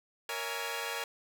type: chord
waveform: 10% pulse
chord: A# half-diminished seventh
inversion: none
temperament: equal with one note detuned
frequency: 466.2 / 561.1 / 659.3 / 830.6 Hz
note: A#4 / C#5 / E5 / G#5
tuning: 0 / +21 / 0 / 0 cents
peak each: -30 / -32 / -36 / -32 dBFS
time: 0.29-1.04 s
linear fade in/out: 2 ms
effects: none